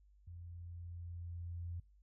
sine tone with level ramp, 86.3 Hz, F2, 20 cents flat, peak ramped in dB -48 to -40 dBFS, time 0.27-1.8 s, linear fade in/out 5 ms, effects noise-tail reverb RT60 0.3 s tail -26 dB re dry + added 50 Hz sine -63 dBFS peak until 2.02 s

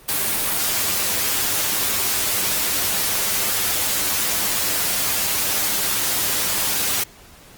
white noise with comb filter, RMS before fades -21 dBFS, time 0.08-7.04 s, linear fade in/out 10 ms, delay 10 ms, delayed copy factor +0.5, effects pink hiss -46 dBFS RMS until 7.57 s + Opus 32 kbps

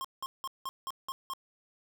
square tone bursts, 1070 Hz, C6, 38 cents sharp, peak -35 dBFS, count 7, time 0.01-1.335 s, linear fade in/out 0 ms, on 35 ms, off 180 ms, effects none

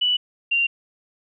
sine tone pair in turn, 2960 / 2772 Hz, F#7 / F7, 0 / -14 cents, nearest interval minor second, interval 114 cents, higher first, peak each -17 dBFS, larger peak neither, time 0.01-0.17 / 0.51-0.67 s, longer neither, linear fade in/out 10 ms, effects none

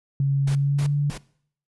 sine tone with pitch glide, 138.59 to 144.31 Hz, C#3 to D3, 0 to -30 cents, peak -18 dBFS, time 0.2-1.1 s, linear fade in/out 2 ms, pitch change +70 cents, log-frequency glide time 0.49-0.95 s
pink noise bursts, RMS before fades -36 dBFS, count 3, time 0.47-1.179 s, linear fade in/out 5 ms, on 83 ms, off 230 ms
effects noise-tail reverb RT60 0.6 s tail -21 dB re dry + resampled to 24000 Hz

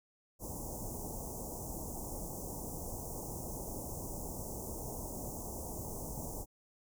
pink band-stop noise, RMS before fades -42 dBFS, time 0.39-6.46 s, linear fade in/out 50 ms, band 940 to 6100 Hz, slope 48 dB/octave, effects none

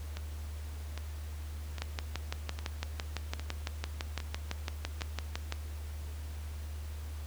two click trains, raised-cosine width 0.2 ms, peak -17 / -23 dBFS, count 23 / 7, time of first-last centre 1.82-5.524 / 0.17-5.009 s, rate 5.94 / 1.24 Hz, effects added 75 Hz sine -38 dBFS peak until 7.26 s + pink hiss -53 dBFS RMS until 7.26 s

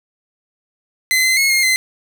sawtooth tone with pitch steps, 2045 / 2058 / 2174 / 2134 / 2057 Hz, C7 / C7 / C#7 / C7 / C7, -40 / -29 / -34 / +34 / -30 cents, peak -9 dBFS, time 1.11-1.76 s, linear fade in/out 0 ms, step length 130 ms, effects none

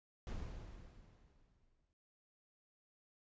brown noise with exponential decay, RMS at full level -42 dBFS, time 0.27-1.93 s, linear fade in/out 0 ms, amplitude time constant 360 ms, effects noise-tail reverb RT60 0.1 s tail -21 dB re dry + resampled to 16000 Hz

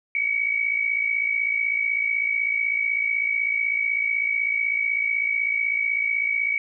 sine tone pair together, 2217 / 2273 Hz, C#7 / C#7, 0 / +43 cents, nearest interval unison, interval 43 cents, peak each -26 / -22 dBFS, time 0.15-6.58 s, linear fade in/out 2 ms, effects none

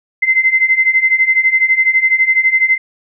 sine beating tone pair, 2060 / 2072 Hz, C7 / C7, -28 / -17 cents, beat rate 12 Hz, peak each -14 / -11 dBFS, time 0.22-2.78 s, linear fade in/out 10 ms, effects none

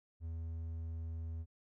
triangle tone, 81.8 Hz, E2, 13 cents flat, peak -37 dBFS, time 0.2-1.46 s, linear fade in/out 50 ms, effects none

